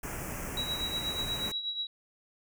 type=band-stop noise; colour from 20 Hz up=pink; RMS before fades=-38 dBFS; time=0.03-1.52 s; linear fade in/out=5 ms; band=2700 to 5800 Hz; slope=48 dB/octave
type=tone with tremolo; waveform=sine; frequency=3883 Hz; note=B7; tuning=30 cents flat; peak=-29 dBFS; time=0.57-1.87 s; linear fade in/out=2 ms; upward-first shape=triangle; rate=8.3 Hz; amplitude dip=70%
effects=none